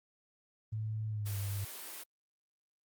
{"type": "tone with pitch glide", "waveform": "sine", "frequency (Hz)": [108.9, 99.86], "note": ["A2", "G2"], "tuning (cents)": [-17, 33], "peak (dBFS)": -34, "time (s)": [0.72, 1.65], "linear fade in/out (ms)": 10, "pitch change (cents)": -150, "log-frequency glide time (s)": [1.08, 1.38]}
{"type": "high-pass noise", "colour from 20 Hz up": "white", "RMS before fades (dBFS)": -45, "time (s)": [1.25, 2.04], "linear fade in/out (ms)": 20, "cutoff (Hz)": 280, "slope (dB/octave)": 24}
{"effects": ["Opus 24 kbps"]}